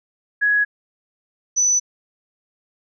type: tone pair in turn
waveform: sine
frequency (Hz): 1673 / 5984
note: G#6 / F#8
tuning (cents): +12 / +19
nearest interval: octave + minor seventh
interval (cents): 2207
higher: second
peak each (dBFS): -14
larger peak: neither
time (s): 0.41-0.65 / 1.56-1.8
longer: neither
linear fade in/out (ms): 20
effects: none